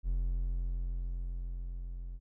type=tone with level ramp; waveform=triangle; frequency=43.65 Hz; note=F1; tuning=in tune; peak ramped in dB=-26 to -37 dBFS; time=0.03-2.2 s; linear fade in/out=50 ms; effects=none